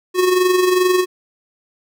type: tone with amplitude modulation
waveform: square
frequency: 365.7 Hz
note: F#4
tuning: 20 cents flat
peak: -11 dBFS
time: 0.14-1.06 s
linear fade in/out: 50 ms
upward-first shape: sine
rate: 22.5 Hz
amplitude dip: 50%
effects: none